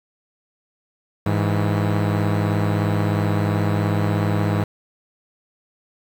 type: tone pair together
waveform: sawtooth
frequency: 102.9 / 162.52 Hz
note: G#2 / E3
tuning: -16 / -24 cents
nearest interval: minor sixth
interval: 792 cents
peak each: -15 / -19 dBFS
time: 1.26-4.64 s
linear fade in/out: 5 ms
effects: low-pass 2000 Hz 12 dB/octave + 7-bit